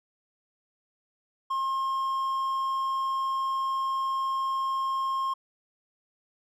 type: tone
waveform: triangle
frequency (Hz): 1069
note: C6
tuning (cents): +37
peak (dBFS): -24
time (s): 1.5-5.34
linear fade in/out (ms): 10
effects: none